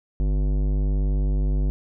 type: tone with tanh clipping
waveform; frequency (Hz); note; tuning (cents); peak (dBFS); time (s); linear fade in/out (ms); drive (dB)
sine; 49.57; G1; +20; -21; 0.2-1.7; 0; 16
effects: none